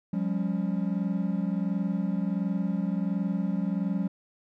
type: tone cluster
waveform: triangle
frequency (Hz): 179.3 / 200.7 / 277.1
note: F3 / G3 / C#4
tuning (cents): +46 / +41 / -1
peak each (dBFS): -27 / -27 / -33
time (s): 0.13-4.08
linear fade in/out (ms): 5
effects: none